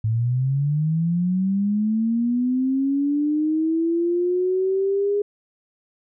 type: linear sweep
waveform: sine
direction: up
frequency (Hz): 107.8 to 411.8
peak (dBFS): -18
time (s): 0.04-5.22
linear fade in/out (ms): 5
effects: none